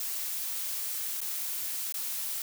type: noise with dropouts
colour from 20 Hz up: blue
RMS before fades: -34 dBFS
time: 0-2.42 s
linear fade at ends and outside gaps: 2 ms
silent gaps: 1.206-1.214 / 1.924-1.941 s
effects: none